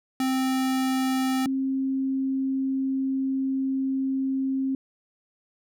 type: tone pair in turn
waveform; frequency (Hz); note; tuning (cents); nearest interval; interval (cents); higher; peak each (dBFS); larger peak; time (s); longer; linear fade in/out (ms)
square / sine; 261.6 / 266.9; C4 / C4; 0 / +35; unison; 35; second; -23; neither; 0.2-1.46 / 1.46-4.75; second; 2
effects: none